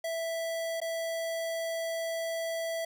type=tone with dropouts; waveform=square; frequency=659.3 Hz; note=E5; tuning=in tune; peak=-32 dBFS; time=0.04-2.85 s; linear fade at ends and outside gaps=5 ms; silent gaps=0.803-0.815 s; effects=none